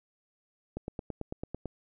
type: click train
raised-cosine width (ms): 2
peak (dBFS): -22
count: 9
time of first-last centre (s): 0.77-1.657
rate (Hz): 9.02
effects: none